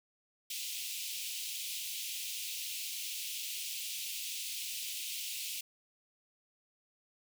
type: high-pass noise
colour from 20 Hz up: pink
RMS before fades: -40 dBFS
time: 0.5-5.61 s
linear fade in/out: 5 ms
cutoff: 2500 Hz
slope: 48 dB/octave
effects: none